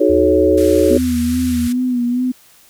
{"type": "chord", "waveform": "sine", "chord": "D# half-diminished seventh", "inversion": "none", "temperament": "equal with one note detuned", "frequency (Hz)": [311.1, 370, 430.2, 554.4], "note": ["D#4", "F#4", "A4", "C#5"], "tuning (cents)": [0, 0, -39, 0], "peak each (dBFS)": -15, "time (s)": [0, 0.98], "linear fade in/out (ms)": 10}
{"type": "tone with pitch glide", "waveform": "sine", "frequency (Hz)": [77.78, 80.71], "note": ["D#2", "E2"], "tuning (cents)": [0, -36], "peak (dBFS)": -22, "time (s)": [0.09, 1.68], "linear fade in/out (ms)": 10, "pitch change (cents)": 64, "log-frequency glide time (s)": [0.31, 1]}
{"type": "band-pass noise", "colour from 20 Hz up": "white", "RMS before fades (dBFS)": -33, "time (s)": [0.57, 1.73], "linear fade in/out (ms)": 10, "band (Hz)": [1200, 13000], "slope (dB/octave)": 48}
{"type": "tone with vibrato", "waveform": "sine", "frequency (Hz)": 246.9, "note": "B3", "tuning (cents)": 0, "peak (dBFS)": -14, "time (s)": [0.9, 2.32], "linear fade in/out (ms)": 10, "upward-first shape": "sine", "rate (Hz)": 2.4, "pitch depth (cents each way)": 49}
{"effects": ["white hiss -48 dBFS RMS until 2.69 s"]}